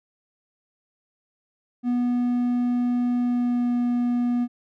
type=tone with pitch glide; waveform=triangle; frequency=244.3 to 242.5 Hz; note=B3 to B3; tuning=-19 to -31 cents; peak=-18 dBFS; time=1.83-4.48 s; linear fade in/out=50 ms; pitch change=-12 cents; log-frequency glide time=3.19-3.74 s; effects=none